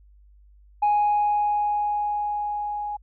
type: tone with level ramp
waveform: sine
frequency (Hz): 830.6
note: G#5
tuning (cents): 0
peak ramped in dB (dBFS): -15 to -27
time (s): 0.82-2.97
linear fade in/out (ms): 10
effects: tanh soft clip ceiling -15 dBFS + added 50 Hz sine -50 dBFS peak until 3.02 s